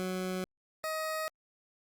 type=tone pair in turn; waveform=20% pulse; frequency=185 / 629.9 Hz; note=F#3 / D#5; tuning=0 / +21 cents; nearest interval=octave + major sixth; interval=2121 cents; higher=second; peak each=-28 dBFS; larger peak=neither; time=0-0.44 / 0.84-1.28 s; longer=neither; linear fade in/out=0 ms; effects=Opus 48 kbps